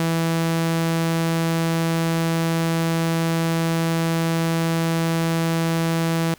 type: tone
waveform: sawtooth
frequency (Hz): 164.81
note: E3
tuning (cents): 0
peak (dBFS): -15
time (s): 0-6.34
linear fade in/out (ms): 2
effects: pink hiss -50 dBFS RMS until 6.38 s